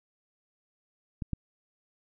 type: clicks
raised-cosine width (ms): 5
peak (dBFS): -21 / -18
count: 2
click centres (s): 1.222 / 1.333
effects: none